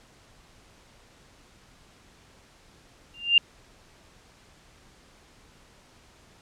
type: tone with exponential growth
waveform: sine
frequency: 2794 Hz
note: F7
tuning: in tune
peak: -11 dBFS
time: 3.14-3.38 s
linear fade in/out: 2 ms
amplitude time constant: 52 ms
effects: pink hiss -56 dBFS RMS until 6.41 s + low-pass 8000 Hz 12 dB/octave